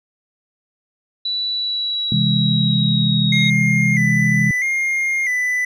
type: tone with pitch glide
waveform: sine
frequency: 3951 to 3764 Hz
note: B7 to A#7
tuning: 0 to +16 cents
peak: -19 dBFS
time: 1.25-3.5 s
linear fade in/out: 5 ms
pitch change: -84 cents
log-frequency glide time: 1.51-3.38 s
type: chord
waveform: sine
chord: C augmented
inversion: none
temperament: just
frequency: 130.81 / 163.52 / 204.4 Hz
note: C3 / E3 / G#3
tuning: 0 / -14 / -27 cents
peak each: -19 dBFS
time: 2.12-4.51 s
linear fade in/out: 2 ms
type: tone with vibrato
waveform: triangle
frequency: 2058 Hz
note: C7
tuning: 29 cents flat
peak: -15 dBFS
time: 3.32-5.65 s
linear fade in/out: 5 ms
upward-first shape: square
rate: 0.77 Hz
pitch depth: 56 cents each way
effects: none